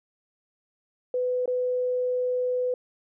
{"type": "tone with dropouts", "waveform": "sine", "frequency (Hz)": 500, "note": "B4", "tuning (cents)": 21, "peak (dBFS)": -23, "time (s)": [1.14, 2.74], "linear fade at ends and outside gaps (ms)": 2, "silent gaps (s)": [1.458, 1.477], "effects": []}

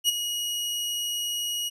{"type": "tone with ADSR envelope", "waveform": "sawtooth", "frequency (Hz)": 2897, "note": "F#7", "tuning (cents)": -37, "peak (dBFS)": -14, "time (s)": [0.04, 1.7], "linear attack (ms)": 47, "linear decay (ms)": 18, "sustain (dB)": -10, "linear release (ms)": 24, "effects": ["resampled to 32000 Hz"]}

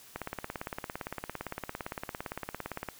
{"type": "click train", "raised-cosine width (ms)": 0.5, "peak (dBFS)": -20, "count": 49, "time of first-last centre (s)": [0.16, 2.887], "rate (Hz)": 17.6, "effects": ["white hiss -54 dBFS RMS until 2.99 s"]}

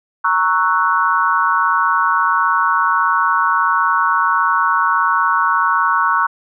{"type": "chord", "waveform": "sine", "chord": "F# dominant seventh", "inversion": "first", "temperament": "equal", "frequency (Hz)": [932.3, 1108.7, 1318.5, 1480], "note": ["A#5", "C#6", "E6", "F#6"], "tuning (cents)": [0, 0, 0, 0], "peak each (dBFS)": [-19, -16, -19, -18], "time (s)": [0.24, 6.27], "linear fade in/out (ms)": 10, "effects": []}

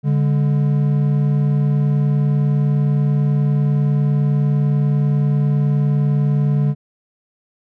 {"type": "tone pair together", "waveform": "triangle", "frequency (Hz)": [144.82, 204.8], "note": ["D3", "G#3"], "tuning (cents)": [-24, -24], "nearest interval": "tritone", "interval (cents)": 600, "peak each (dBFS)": [-12, -20], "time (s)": [0.03, 6.75], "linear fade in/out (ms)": 50, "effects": []}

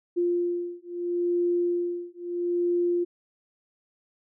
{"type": "beating tone pair", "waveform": "sine", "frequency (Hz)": [349.2, 349.96], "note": ["F4", "F4"], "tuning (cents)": [0, 4], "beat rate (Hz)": 0.76, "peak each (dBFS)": -27, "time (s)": [0.16, 3.05], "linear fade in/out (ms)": 20, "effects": []}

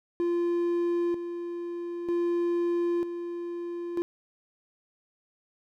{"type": "tone with tremolo", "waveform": "triangle", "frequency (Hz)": 345.6, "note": "F4", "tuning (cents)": -18, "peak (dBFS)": -22, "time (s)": [0.2, 4.02], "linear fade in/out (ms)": 0, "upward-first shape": "square", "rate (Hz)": 0.53, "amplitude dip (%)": 60, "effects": []}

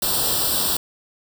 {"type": "noise with comb filter", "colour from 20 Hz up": "white", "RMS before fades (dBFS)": -21, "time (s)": [0.02, 0.77], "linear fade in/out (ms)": 5, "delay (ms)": 0.23, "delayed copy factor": 0.85, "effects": []}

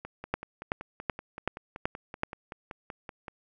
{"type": "two click trains", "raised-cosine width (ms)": 0.5, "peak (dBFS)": [-12, -24], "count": [6, 18], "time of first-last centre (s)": [[0.34, 2.234], [0.05, 3.282]], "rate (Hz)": [2.64, 5.26], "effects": []}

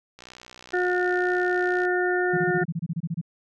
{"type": "click train", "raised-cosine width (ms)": 0.2, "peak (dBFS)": -26, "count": 104, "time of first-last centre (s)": [0.19, 1.851], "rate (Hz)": 62}
{"type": "harmonic tone", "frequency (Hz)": 360.4, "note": "F#4", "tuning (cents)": -45, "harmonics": [1, 2, 4, 5], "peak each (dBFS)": [-23, -29, -28, -29], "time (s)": [0.73, 2.64], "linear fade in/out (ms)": 10}
{"type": "tone bursts", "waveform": "sine", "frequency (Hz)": 166.3, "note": "E3", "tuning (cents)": 16, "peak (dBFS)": -24, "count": 13, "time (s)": [2.33, 3.214], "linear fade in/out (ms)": 10, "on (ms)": 44, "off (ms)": 26}
{"effects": []}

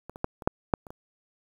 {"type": "clicks", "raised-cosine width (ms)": 1, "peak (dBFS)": [-25, -27, -12, -27, -6, -7, -30, -27], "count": 8, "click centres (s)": [0.096, 0.159, 0.244, 0.422, 0.475, 0.738, 0.868, 0.905], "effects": ["8-bit"]}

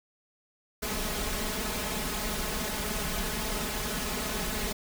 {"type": "noise with comb filter", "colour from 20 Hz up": "pink", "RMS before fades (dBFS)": -32, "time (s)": [0.82, 4.73], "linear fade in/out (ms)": 10, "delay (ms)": 4.7, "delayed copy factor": 0.9, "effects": []}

